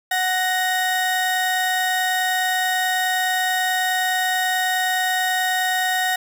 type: tone pair together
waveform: 35% pulse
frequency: 740 / 1864.7 Hz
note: F#5 / A#6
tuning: 0 / 0 cents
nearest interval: octave + major third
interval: 1600 cents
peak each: -20 dBFS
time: 0.11-6.16 s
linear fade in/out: 5 ms
effects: none